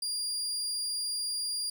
30% pulse tone, 4809 Hz, D8, 40 cents sharp, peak -28 dBFS, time 0.02-1.7 s, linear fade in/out 5 ms, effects none

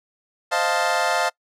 25% pulse chord, F dominant seventh, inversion second, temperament equal, 523.3 / 622.3 / 698.5 / 880 Hz, C5 / Eb5 / F5 / A5, 0 / 0 / 0 / 0 cents, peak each -24 / -22 / -19 / -21 dBFS, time 0.51-1.3 s, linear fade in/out 20 ms, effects noise-tail reverb RT60 0.1 s tail -24 dB re dry + low-pass 9000 Hz 12 dB/octave

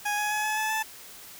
20% pulse tone with pitch steps, 829 / 838.1 / 847.4 / 856.7 / 866.2 / 875.8 Hz, G#5 / G#5 / G#5 / A5 / A5 / A5, -3 / +16 / +35 / -46 / -27 / -8 cents, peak -21 dBFS, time 0.05-0.83 s, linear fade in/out 10 ms, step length 130 ms, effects white hiss -46 dBFS RMS until 1.39 s

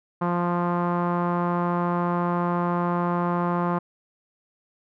sawtooth tone with low-pass filter, 174.61 Hz, F3, in tune, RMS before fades -24 dBFS, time 0.21-3.79 s, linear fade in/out 10 ms, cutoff 1100 Hz, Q 3.4, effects none

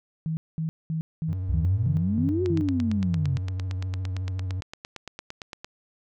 sine tone bursts, 160 Hz, D#3, 49 cents sharp, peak -25 dBFS, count 8, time 0.26-2.61 s, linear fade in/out 0 ms, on 110 ms, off 210 ms
triangle tone with vibrato, 93 Hz, F#2, 9 cents sharp, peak -25 dBFS, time 1.28-4.61 s, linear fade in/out 10 ms, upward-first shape sine, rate 14 Hz, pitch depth 43 cents each way
sine exponential two-way sweep, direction up then down, 61.74 to 375.6 to 127 Hz, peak -23 dBFS, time 1.49-3.38 s, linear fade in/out 5 ms, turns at 2.43 s
click train, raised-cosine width 0.2 ms, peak -19 dBFS, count 29, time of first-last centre 2.46-5.645 s, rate 8.79 Hz
effects none

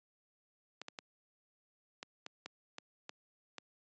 clicks, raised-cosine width 0.2 ms, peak -26 dBFS, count 9, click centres 0.816 / 0.884 / 0.988 / 2.029 / 2.264 / 2.46 / 2.784 / 3.094 / 3.583 s, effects high-pass 200 Hz 12 dB/octave + resampled to 16000 Hz

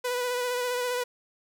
sawtooth tone with vibrato, 493.9 Hz, B4, in tune, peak -23 dBFS, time 0.04-1.04 s, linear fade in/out 10 ms, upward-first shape sine, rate 15 Hz, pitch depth 25 cents each way, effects none

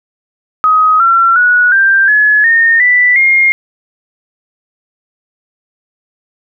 sine tone with pitch steps, 1260 / 1358.3 / 1464.2 / 1578.4 / 1701.4 / 1834.1 / 1977.2 / 2131 Hz, D#6 / F6 / F#6 / G6 / G#6 / A#6 / B6 / C7, +21 / -49 / -19 / +11 / +41 / -29 / +1 / +31 cents, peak -5 dBFS, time 0.64-3.52 s, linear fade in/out 0 ms, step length 360 ms, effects none

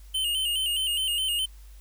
square tone with vibrato, 2960 Hz, F#7, in tune, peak -25 dBFS, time 0.14-1.46 s, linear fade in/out 10 ms, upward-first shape square, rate 4.8 Hz, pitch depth 65 cents each way, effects added 50 Hz sine -44 dBFS peak until 1.8 s + white hiss -59 dBFS RMS until 1.8 s

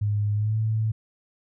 sine tone with pitch glide, 103.83 to 110 Hz, G#2 to A2, 0 to 0 cents, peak -21 dBFS, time 0.01-0.92 s, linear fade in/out 10 ms, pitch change +100 cents, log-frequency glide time 0.34-0.57 s, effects none

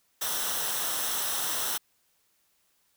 white noise with comb filter, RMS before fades -30 dBFS, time 0.21-1.78 s, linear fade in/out 10 ms, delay 0.43 ms, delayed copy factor -0.6, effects white hiss -70 dBFS RMS until 2.96 s

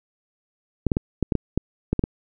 clicks, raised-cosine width 3 ms, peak -7 dBFS, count 10, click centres 0.867 / 0.918 / 0.969 / 1.227 / 1.322 / 1.353 / 1.576 / 1.93 / 1.993 / 2.039 s, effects none

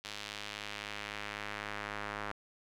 square tone with band-pass filter sweep, 51.91 Hz, G#1, in tune, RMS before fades -42 dBFS, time 0.04-2.32 s, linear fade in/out 5 ms, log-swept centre 3800 to 1400 Hz, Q 1.2, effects none

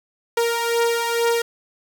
sawtooth beating tone pair, 466.2 / 468.4 Hz, A#4 / A#4, 0 / +8 cents, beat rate 2.2 Hz, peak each -16 / -20 dBFS, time 0.37-1.42 s, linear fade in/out 5 ms, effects none

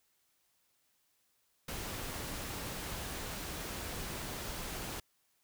pink noise, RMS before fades -41 dBFS, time 1.68-5 s, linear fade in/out 5 ms, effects white hiss -75 dBFS RMS until 5.43 s

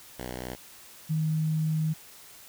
5% pulse / sine tone pair in turn, 62.3 / 156.99 Hz, B1 / D#3, +16 / +16 cents, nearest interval octave + major third, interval 1600 cents, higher second, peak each -24 dBFS, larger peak neither, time 0.18-0.56 / 1.09-1.94 s, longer second, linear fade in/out 20 ms, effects white hiss -50 dBFS RMS until 2.48 s

